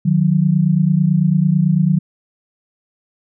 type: tone pair together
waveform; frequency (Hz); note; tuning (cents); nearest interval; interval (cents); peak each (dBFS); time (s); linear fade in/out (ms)
sine; 153.5 / 182.54; D#3 / F#3; -23 / -23; minor third; 300; -14; 0.05-1.99; 10
effects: none